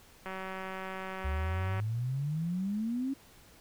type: click train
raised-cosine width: 0.5 ms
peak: -25 dBFS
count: 292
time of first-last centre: 0.26-1.8 s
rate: 189 Hz
type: exponential sweep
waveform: sine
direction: up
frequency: 69 to 277.2 Hz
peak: -30 dBFS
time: 1.24-3.14 s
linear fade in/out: 10 ms
effects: pink hiss -58 dBFS RMS until 3.6 s